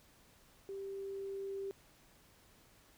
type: tone with level ramp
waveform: sine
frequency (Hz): 392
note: G4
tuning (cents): 0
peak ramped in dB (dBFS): -41 to -38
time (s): 0.69-1.71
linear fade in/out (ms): 0
effects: pink hiss -65 dBFS RMS until 2.97 s